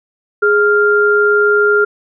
sine tone pair together, 415.3 / 1396.9 Hz, G#4 / F6, 0 / 0 cents, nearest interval octave + major sixth, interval 2100 cents, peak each -11 dBFS, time 0.42-1.85 s, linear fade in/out 10 ms, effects none

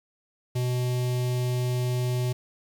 square tone with notch filter, 124.5 Hz, B2, 14 cents sharp, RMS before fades -26 dBFS, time 0.55-2.33 s, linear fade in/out 10 ms, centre 1400 Hz, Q 0.96, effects 9-bit

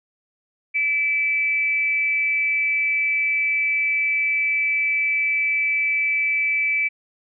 sine tone with frequency modulation, 2314 Hz, D7, 26 cents flat, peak -18 dBFS, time 0.74-6.89 s, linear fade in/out 20 ms, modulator 301 Hz, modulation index 0.27, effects none

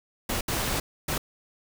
pink noise bursts at uneven times, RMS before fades -28 dBFS, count 3, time 0.29-0.41 / 0.48-0.8 / 1.08-1.18 s, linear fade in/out 5 ms, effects none

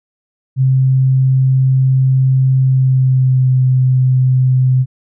sine tone with pitch glide, 131.6 to 128.97 Hz, C3 to C3, +10 to -25 cents, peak -8 dBFS, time 0.56-4.86 s, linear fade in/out 50 ms, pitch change -35 cents, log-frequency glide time 2.6-3.55 s, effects none

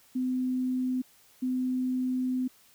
sine tone bursts at uneven times, 255 Hz, C4, 44 cents flat, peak -26 dBFS, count 2, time 0.15-1.02 / 1.42-2.48 s, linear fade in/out 10 ms, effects white hiss -60 dBFS RMS until 2.74 s

